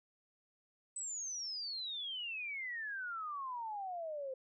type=exponential sweep; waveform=sine; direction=down; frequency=8100 to 514 Hz; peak=-39 dBFS; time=0.96-4.34 s; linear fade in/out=5 ms; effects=none